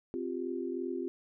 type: chord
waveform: sine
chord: C suspended fourth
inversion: none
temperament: equal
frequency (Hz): 261.6 / 349.2 / 392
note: C4 / F4 / G4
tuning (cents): 0 / 0 / 0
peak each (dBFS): -38 / -36 / -39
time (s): 0.14-1.08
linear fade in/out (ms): 0
effects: none